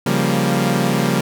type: chord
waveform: sawtooth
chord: G half-diminished seventh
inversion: second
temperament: equal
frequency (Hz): 138.59 / 174.61 / 196 / 233.1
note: Db3 / F3 / G3 / Bb3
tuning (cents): 0 / 0 / 0 / 0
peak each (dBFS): -17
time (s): 0.06-1.21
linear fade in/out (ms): 5
effects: none